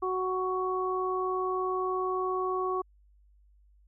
harmonic tone, 371.4 Hz, F#4, 7 cents sharp, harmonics 1 / 2 / 3, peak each -30 / -37 / -31 dBFS, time 0.02-2.82 s, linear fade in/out 10 ms, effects added 50 Hz sine -58 dBFS peak until 3.87 s

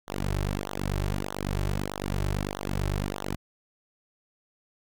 sawtooth tone with flanger, 49 Hz, G1, in tune, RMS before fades -30 dBFS, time 0.07-3.36 s, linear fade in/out 20 ms, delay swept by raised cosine 0.4 to 4.2 ms, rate 1.6 Hz, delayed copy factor -1, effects none

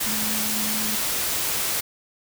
sine tone in noise, 215.2 Hz, A3, 38 cents flat, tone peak -31 dBFS, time 0.06-0.96 s, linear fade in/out 10 ms, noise white, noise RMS -25 dBFS, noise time 0-1.81 s, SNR -9 dB, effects none

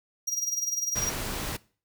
45% pulse tone with tremolo, 5720 Hz, F8, 41 cents sharp, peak -25 dBFS, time 0.27-1.1 s, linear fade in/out 10 ms, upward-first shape sine, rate 20 Hz, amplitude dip 75%
pink noise, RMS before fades -33 dBFS, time 0.95-1.57 s, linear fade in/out 10 ms
effects noise-tail reverb RT60 0.4 s tail -21 dB re dry

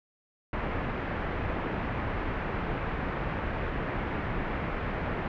pink low-pass noise, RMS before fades -32 dBFS, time 0.53-5.28 s, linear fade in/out 2 ms, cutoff 2200 Hz, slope 24 dB/octave, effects none

